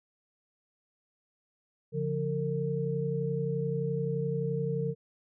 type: tone cluster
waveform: sine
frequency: 142.1 / 173.7 / 455.4 Hz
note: C#3 / F3 / A#4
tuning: +43 / -9 / -40 cents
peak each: -32 / -34 / -32 dBFS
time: 1.92-4.95 s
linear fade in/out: 50 ms
effects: none